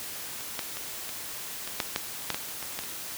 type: clicks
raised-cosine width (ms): 0.2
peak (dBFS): -23 / -13 / -18 / -20 / -19 / -8 / -9 / -9 / -12 / -18 / -14 / -21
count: 12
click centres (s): 0.408 / 0.592 / 0.77 / 1.092 / 1.676 / 1.802 / 1.961 / 2.303 / 2.345 / 2.627 / 2.79 / 2.837
effects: white hiss -38 dBFS RMS until 3.17 s + high-pass 60 Hz 12 dB/octave